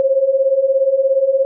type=beating tone pair; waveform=sine; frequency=525 / 542 Hz; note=C5 / C#5; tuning=+6 / -39 cents; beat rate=17 Hz; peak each=-17 / -13 dBFS; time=0-1.45 s; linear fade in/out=0 ms; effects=none